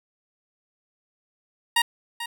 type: tone with echo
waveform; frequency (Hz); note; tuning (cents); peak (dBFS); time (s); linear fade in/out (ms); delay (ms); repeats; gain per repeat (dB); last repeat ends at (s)
15% pulse; 937; A#5; +9; -11; 1.76-1.82; 5; 440; 1; -12; 2.26
effects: none